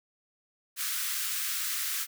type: high-pass noise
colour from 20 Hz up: white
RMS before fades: -32 dBFS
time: 0.76-2.07 s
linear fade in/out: 50 ms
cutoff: 1200 Hz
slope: 48 dB/octave
effects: none